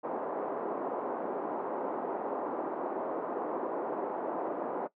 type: band-pass noise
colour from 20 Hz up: pink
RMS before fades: -35 dBFS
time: 0.03-4.88 s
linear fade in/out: 20 ms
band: 310 to 1000 Hz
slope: 24 dB/octave
effects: noise-tail reverb RT60 0.1 s tail -18 dB re dry